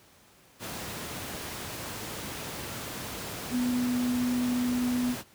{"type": "tone in noise", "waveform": "sine", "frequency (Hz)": 246.9, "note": "B3", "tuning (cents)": 0, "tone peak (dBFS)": -25, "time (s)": [3.5, 5.16], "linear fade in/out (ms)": 50, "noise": "pink", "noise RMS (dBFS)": -37, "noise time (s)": [0.59, 5.24], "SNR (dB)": 9, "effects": ["pink hiss -58 dBFS RMS until 5.34 s", "high-pass 80 Hz 12 dB/octave"]}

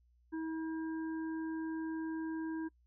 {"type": "harmonic tone", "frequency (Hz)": 320.9, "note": "E4", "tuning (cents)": -46, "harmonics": [1, 3, 5], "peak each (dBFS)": [-36, -50, -51], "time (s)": [0.32, 2.69], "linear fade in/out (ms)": 20, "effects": ["noise-tail reverb RT60 0.1 s tail -25 dB re dry", "added 60 Hz sine -66 dBFS peak until 2.86 s"]}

